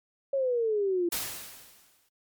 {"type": "exponential sweep", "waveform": "sine", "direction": "down", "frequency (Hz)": [557, 338.5], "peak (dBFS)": -24, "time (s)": [0.33, 1.09], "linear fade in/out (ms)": 5}
{"type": "noise with exponential decay", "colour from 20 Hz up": "white", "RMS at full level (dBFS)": -30, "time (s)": [1.12, 2.09], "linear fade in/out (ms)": 5, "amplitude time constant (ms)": 210}
{"effects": ["MP3 96 kbps"]}